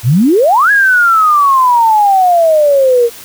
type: exponential two-way sweep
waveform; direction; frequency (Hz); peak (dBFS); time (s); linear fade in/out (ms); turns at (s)
sine; up then down; 105.3 to 1683 to 461.3; -5; 0.03-3.1; 50; 0.71
effects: white hiss -32 dBFS RMS until 3.24 s